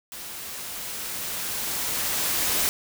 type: noise with level ramp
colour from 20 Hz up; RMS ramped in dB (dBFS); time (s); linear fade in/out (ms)
white; -38 to -23; 0.12-2.69; 0
effects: none